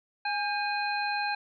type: harmonic tone with a mistuned harmonic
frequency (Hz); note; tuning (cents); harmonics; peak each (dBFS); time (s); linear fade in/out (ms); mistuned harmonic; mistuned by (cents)
827; G#5; -8; 1 / 2 / 3 / 5; -30 / -33 / -35 / -37; 0.25-1.35; 5; 2; -57
effects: none